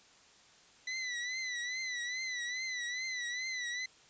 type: tone with vibrato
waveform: sawtooth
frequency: 1993 Hz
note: B6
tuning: 15 cents sharp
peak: -32 dBFS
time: 0.87-3.86 s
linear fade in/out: 5 ms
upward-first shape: triangle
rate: 2.4 Hz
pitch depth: 83 cents each way
effects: white hiss -61 dBFS RMS until 4.09 s + resampled to 16000 Hz